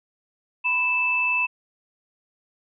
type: tone pair together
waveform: sine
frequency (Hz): 987.8 / 2635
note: B5 / E7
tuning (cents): 0 / -1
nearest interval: octave + perfect fourth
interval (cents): 1699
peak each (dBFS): -28 / -20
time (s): 0.64-1.47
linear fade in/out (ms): 20
effects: none